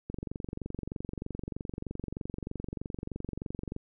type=click train; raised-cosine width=3 ms; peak=-23 dBFS; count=86; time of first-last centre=0.1-3.764 s; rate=23.2 Hz; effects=none